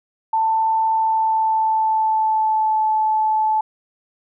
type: tone with pitch glide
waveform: sine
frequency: 888 to 868.2 Hz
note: A5 to A5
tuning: +16 to -23 cents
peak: -15 dBFS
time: 0.33-3.61 s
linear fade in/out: 5 ms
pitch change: -39 cents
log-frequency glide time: 0.9-2.86 s
effects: none